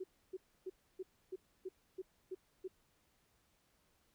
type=tone bursts; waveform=sine; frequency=374.2 Hz; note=F#4; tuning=20 cents sharp; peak=-40 dBFS; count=9; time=0-2.68 s; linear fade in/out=10 ms; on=40 ms; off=290 ms; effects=pink hiss -75 dBFS RMS until 4.14 s

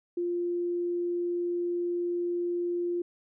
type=tone; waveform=sine; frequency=349.2 Hz; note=F4; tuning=in tune; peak=-27 dBFS; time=0.17-3.02 s; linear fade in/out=5 ms; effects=none

